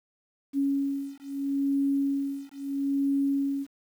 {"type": "beating tone pair", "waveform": "sine", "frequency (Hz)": [277.2, 277.96], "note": ["C#4", "C#4"], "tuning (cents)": [0, 5], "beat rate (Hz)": 0.76, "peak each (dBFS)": -28, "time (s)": [0.53, 3.67], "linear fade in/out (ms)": 50, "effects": ["9-bit"]}